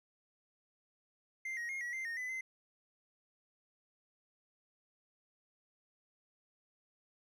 triangle tone with pitch steps, 2092 / 1887 / 2140 / 1925 / 2085 / 1848 / 2006 / 2063 Hz, C7 / A#6 / C7 / B6 / C7 / A#6 / B6 / C7, -1 / +21 / +38 / -45 / -7 / -16 / +26 / -25 cents, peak -36 dBFS, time 1.45-2.41 s, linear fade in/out 5 ms, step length 120 ms, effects none

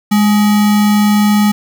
sine tone with sample-and-hold, 207.7 Hz, G#3, in tune, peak -7 dBFS, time 0.11-1.52 s, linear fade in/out 10 ms, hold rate 1050 Hz, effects none

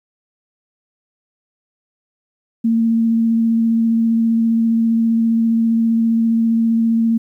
sine tone with vibrato, 227.8 Hz, A#3, 40 cents flat, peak -12 dBFS, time 2.64-7.18 s, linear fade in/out 10 ms, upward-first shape square, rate 15 Hz, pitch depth 9 cents each way, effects 9-bit

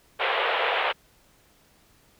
pink band-pass noise, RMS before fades -25 dBFS, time 0.19-0.93 s, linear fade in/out 20 ms, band 450 to 3400 Hz, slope 48 dB/octave, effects pink hiss -60 dBFS RMS until 2.19 s

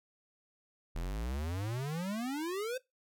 square exponential sweep, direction up, 39 to 527 Hz, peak -35 dBFS, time 0.95-2.78 s, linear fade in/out 10 ms, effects noise-tail reverb RT60 0.2 s tail -21 dB re dry

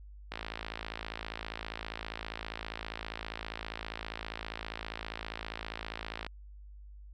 click train, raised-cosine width 0.3 ms, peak -21 dBFS, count 328, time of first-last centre 0.32-6.265 s, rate 55 Hz, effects added 50 Hz sine -47 dBFS peak until 7.13 s

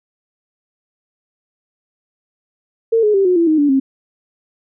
sine tone with pitch steps, 454.5 / 421.6 / 391.1 / 362.8 / 336.6 / 312.2 / 289.6 / 268.7 Hz, A#4 / G#4 / G4 / F#4 / E4 / D#4 / D4 / C4, -44 / +26 / -4 / -34 / +36 / +6 / -24 / +46 cents, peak -10 dBFS, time 2.92-3.8 s, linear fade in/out 10 ms, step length 110 ms, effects none

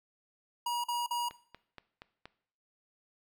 square tone bursts, 957 Hz, A#5, 45 cents sharp, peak -31 dBFS, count 3, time 0.66-1.288 s, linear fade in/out 5 ms, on 180 ms, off 44 ms
click train, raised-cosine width 0.3 ms, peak -30 dBFS, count 5, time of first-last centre 1.31-2.256 s, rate 4.23 Hz
effects noise-tail reverb RT60 0.6 s tail -18 dB re dry

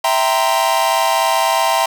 45% pulse chord, C dominant seventh, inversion first, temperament equal with one note detuned, 659.3 / 784 / 932.3 / 1035.7 Hz, E5 / G5 / Bb5 / C6, 0 / 0 / 0 / -18 cents, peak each -19 / -19 / -18 / -20 dBFS, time 0.04-1.86 s, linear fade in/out 5 ms, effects none

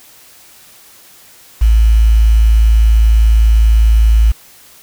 sine tone with quantisation, 55 Hz, A1, in tune, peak -5 dBFS, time 1.61-4.32 s, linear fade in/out 10 ms, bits 5, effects white hiss -42 dBFS RMS until 4.82 s

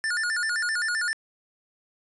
square tone with vibrato, 1600 Hz, G6, 35 cents sharp, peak -25 dBFS, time 0.04-1.13 s, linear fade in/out 0 ms, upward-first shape square, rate 7.7 Hz, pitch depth 180 cents each way, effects resampled to 24000 Hz + 10-bit

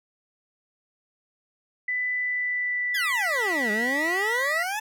sine tone with pitch glide, 1994 to 1947.3 Hz, B6 to B6, +16 to -25 cents, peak -24 dBFS, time 1.88-4.63 s, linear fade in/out 5 ms, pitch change -41 cents, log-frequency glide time 2.1-3.84 s
20% pulse exponential two-way sweep, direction down then up, 1760 to 203.1 to 888 Hz, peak -22 dBFS, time 2.94-4.8 s, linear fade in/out 10 ms, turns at 3.71 s
effects none

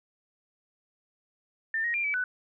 sine tone with pitch steps, 1795 / 1879 / 2387 / 2295 / 1493 Hz, A6 / A#6 / D7 / D7 / F#6, +34 / +13 / +28 / -40 / +15 cents, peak -26 dBFS, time 1.74-2.24 s, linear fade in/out 2 ms, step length 100 ms, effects none

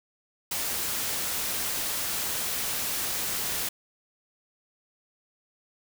white noise, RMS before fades -30 dBFS, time 0.51-3.69 s, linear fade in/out 5 ms, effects none

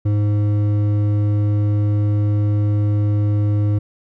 triangle tone with hard clipping, 103.83 Hz, G#2, in tune, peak -16 dBFS, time 0.05-3.79 s, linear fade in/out 10 ms, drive 12 dB, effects none

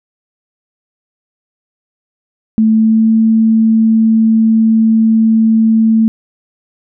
sine tone with pitch glide, 220 to 222.7 Hz, A3 to A3, 0 to +21 cents, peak -6 dBFS, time 2.58-6.08 s, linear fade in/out 0 ms, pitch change +21 cents, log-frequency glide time 2.71-3.11 s, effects none

